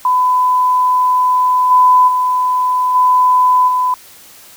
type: tone with level steps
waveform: sine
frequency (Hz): 1004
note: B5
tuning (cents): +28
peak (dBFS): -9 / -5 / -11 / -7 / -11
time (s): 0.05-3.94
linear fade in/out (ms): 2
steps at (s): 1.7 / 2.07 / 2.94 / 3.67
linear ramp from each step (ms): 20
effects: white hiss -40 dBFS RMS until 4.56 s